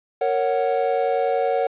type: chord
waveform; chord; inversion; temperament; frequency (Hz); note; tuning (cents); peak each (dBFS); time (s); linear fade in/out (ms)
triangle; F# major; first; equal with one note detuned; 463.7 / 554.4 / 740; A#4 / C#5 / F#5; -9 / 0 / 0; -21; 0.21-1.67; 5
effects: resampled to 8000 Hz + 8-bit